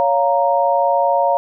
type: chord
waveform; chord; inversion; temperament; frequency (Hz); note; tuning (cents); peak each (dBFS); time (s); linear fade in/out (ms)
sine; Bb minor; first; just; 559.4 / 699.2 / 932.3; Db5 / F5 / Bb5; +16 / +2 / 0; -17; 0-1.37; 0
effects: none